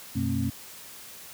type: tone cluster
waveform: sine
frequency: 91.7 / 123.8 / 221.8 / 267.9 Hz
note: F#2 / B2 / A3 / C4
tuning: -15 / +5 / +14 / +41 cents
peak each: -30 dBFS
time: 0.15-0.5 s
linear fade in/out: 10 ms
effects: white hiss -45 dBFS RMS until 1.33 s + high-pass 60 Hz 12 dB/octave